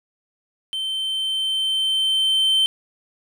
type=tone with level ramp; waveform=triangle; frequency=3100 Hz; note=G7; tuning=20 cents flat; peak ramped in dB=-22 to -13 dBFS; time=0.73-2.66 s; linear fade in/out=0 ms; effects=none